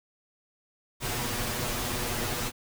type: noise with comb filter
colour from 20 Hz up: pink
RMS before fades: -31 dBFS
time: 1-2.52 s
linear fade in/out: 50 ms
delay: 8.3 ms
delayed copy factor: +0.85
effects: none